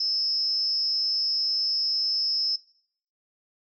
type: tone with amplitude modulation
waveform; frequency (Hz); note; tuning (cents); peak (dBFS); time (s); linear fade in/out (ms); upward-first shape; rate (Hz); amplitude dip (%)
sine; 5200; E8; -24; -20; 0-2.56; 5; sine; 249; 80
effects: noise-tail reverb RT60 0.6 s tail -19 dB re dry